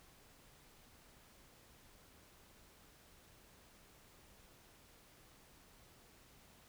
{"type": "silence", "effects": ["pink hiss -64 dBFS RMS until 6.68 s"]}